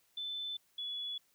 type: tone pair in turn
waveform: sine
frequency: 3520 / 3406 Hz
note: A7 / G#7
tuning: 0 / +43 cents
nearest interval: minor second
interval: 57 cents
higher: first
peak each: -37 / -37 dBFS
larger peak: neither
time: 0.17-0.57 / 0.78-1.18 s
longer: neither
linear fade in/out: 5 ms
effects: white hiss -72 dBFS RMS until 1.34 s